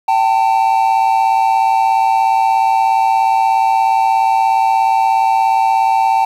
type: tone pair together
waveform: triangle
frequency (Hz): 777.1 / 894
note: G5 / A5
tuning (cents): -15 / +27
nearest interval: major second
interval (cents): 242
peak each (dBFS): -11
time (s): 0.08-6.25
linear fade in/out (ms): 5
effects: 7-bit